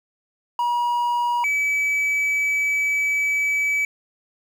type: tone pair in turn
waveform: triangle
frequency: 960 / 2292 Hz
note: B5 / D7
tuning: -49 / -43 cents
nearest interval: octave + minor third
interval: 1506 cents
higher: second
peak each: -17 dBFS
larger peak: neither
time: 0.59-1.44 / 1.44-3.85 s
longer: second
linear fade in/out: 2 ms
effects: 8-bit